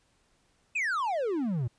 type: exponential sweep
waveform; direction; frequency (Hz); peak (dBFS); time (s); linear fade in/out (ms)
triangle; down; 2643 to 110; -25; 0.75-1.68; 10
effects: pink hiss -69 dBFS RMS until 1.78 s + resampled to 22050 Hz